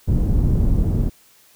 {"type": "low-pass noise", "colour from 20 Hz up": "pink", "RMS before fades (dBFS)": -17, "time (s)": [0.07, 1.1], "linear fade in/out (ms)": 20, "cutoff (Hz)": 200, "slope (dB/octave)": 12, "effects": ["white hiss -53 dBFS RMS until 1.55 s"]}